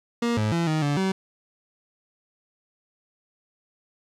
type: tone with pitch steps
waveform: 30% pulse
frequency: 235.7 / 107.3 / 168.7 / 156.1 / 144.5 / 190.8 Hz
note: A#3 / A2 / E3 / D#3 / D3 / G3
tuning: +19 / -43 / +40 / +6 / -28 / -47 cents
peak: -19 dBFS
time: 0.22-1.12 s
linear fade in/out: 5 ms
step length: 150 ms
effects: low-pass 7000 Hz 12 dB/octave + 10-bit